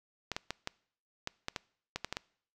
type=clicks; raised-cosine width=0.2 ms; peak=-17 dBFS; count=11; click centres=0.317 / 0.365 / 0.506 / 0.674 / 1.274 / 1.484 / 1.562 / 1.96 / 2.046 / 2.126 / 2.169 s; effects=noise-tail reverb RT60 0.6 s tail -24 dB re dry